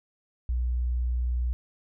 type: tone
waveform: sine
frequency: 61 Hz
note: B1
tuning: 21 cents flat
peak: -24 dBFS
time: 0.49-1.53 s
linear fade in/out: 0 ms
effects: none